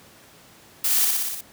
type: noise with echo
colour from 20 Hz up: blue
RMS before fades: -22 dBFS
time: 0.84-1.05 s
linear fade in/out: 5 ms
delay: 60 ms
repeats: 6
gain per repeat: -2 dB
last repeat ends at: 1.41 s
effects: pink hiss -50 dBFS RMS until 1.52 s + high-pass 100 Hz 12 dB/octave